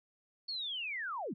sine linear sweep, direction down, 4463 to 144.9 Hz, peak -36 dBFS, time 0.48-1.34 s, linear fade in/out 10 ms, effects none

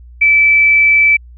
sine tone, 2314 Hz, D7, 26 cents flat, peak -6 dBFS, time 0.21-1.17 s, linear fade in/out 10 ms, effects added 60 Hz sine -34 dBFS peak until 1.37 s

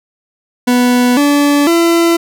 40% pulse tone with pitch steps, 246.6 / 288.2 / 336.9 Hz, B3 / D4 / E4, -2 / -33 / +38 cents, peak -7 dBFS, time 0.67-2.17 s, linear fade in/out 10 ms, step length 500 ms, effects none

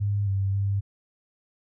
sine tone with pitch steps, 101.6 / 97.6 / 99.4 Hz, G#2 / G2 / G2, -38 / -7 / +25 cents, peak -22 dBFS, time 0-0.81 s, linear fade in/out 20 ms, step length 270 ms, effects none

